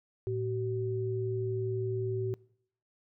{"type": "tone pair together", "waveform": "sine", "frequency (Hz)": [112.7, 380.2], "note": ["A2", "F#4"], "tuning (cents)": [42, 47], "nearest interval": "octave + major sixth", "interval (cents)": 2105, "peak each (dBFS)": [-33, -32], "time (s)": [0.27, 2.34], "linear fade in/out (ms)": 0, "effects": ["noise-tail reverb RT60 0.7 s tail -24 dB re dry"]}